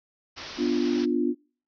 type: low-pass noise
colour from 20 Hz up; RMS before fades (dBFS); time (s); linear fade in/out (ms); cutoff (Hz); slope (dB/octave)
white; -40; 0.36-1.06; 20; 5700; 96
type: chord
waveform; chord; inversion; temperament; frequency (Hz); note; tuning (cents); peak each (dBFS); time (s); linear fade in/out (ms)
sine; B diminished; none; equal; 246.9 / 293.7 / 349.2; B3 / D4 / F4; 0 / 0 / 0; -26; 0.57-1.35; 50
effects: noise-tail reverb RT60 0.4 s tail -25 dB re dry